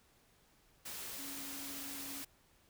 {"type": "tone in noise", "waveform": "sine", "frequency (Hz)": 277.2, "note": "C#4", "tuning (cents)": 0, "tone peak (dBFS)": -50, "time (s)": [1.18, 2.23], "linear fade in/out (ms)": 10, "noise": "white", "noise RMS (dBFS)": -45, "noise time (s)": [0.85, 2.25], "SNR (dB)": -8, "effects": ["pink hiss -69 dBFS RMS until 2.69 s"]}